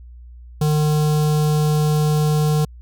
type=tone with notch filter; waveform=square; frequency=151.6 Hz; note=D#3; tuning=45 cents flat; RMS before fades=-17 dBFS; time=0.61-2.65 s; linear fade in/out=5 ms; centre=2000 Hz; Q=0.84; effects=added 60 Hz sine -37 dBFS peak until 2.81 s